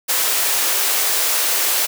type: high-pass noise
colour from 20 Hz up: white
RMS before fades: -18 dBFS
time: 0.08-1.87 s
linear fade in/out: 20 ms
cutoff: 370 Hz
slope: 24 dB/octave
effects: none